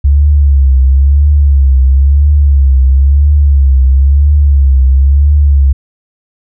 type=tone with vibrato; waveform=sine; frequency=69.2 Hz; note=C#2; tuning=2 cents flat; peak=-3 dBFS; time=0.04-5.73 s; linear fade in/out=10 ms; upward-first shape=triangle; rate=0.99 Hz; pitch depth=110 cents each way; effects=none